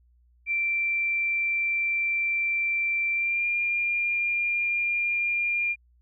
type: tone with pitch glide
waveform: sine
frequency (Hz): 2350 to 2402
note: D7 to D7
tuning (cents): +1 to +38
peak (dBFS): -23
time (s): 0.46-5.76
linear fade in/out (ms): 50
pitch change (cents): +37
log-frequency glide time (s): 3.13-3.48
effects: added 60 Hz sine -58 dBFS peak until 6.01 s